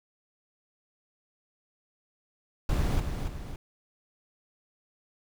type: noise with echo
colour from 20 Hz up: brown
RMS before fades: -26 dBFS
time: 2.69-3 s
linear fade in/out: 2 ms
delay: 280 ms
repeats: 2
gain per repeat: -6 dB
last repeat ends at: 3.56 s
effects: none